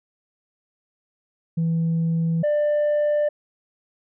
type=tone pair in turn; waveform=sine; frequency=164.81 / 593.3 Hz; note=E3 / D5; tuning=0 / +18 cents; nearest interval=octave + minor seventh; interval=2218 cents; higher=second; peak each=-17 / -15 dBFS; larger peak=second; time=1.57-2.43 / 2.43-3.29 s; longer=neither; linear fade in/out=10 ms; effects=tanh soft clip ceiling -17 dBFS